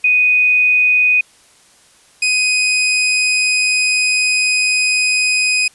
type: tone pair in turn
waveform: sine / sawtooth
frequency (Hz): 2489 / 2501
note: D#7 / D#7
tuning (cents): 0 / +8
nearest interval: unison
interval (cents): 8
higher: second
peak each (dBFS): -9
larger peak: neither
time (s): 0.04-1.21 / 2.22-5.68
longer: second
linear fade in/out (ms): 5
effects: white hiss -49 dBFS RMS until 5.74 s + resampled to 24000 Hz